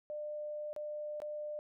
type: tone with dropouts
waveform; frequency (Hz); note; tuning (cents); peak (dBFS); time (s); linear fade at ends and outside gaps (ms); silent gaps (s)
sine; 599; D5; +34; -38; 0.1-1.59; 0; 0.73-0.763 / 1.202-1.219
effects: none